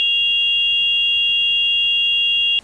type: tone pair together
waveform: sine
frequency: 2794 / 3317 Hz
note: F7 / G#7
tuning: 0 / -3 cents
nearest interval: minor third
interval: 297 cents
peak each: -16 / -18 dBFS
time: 0-2.59 s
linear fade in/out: 0 ms
effects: pink hiss -47 dBFS RMS until 2.63 s + resampled to 22050 Hz